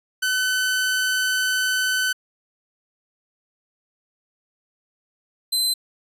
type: tone pair in turn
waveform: sawtooth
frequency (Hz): 1513 / 4065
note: F#6 / B7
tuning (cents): +38 / +49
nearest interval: octave + perfect fourth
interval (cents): 1711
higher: second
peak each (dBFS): -16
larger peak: neither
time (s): 0.22-2.13 / 5.52-5.74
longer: first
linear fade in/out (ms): 10
effects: resampled to 32000 Hz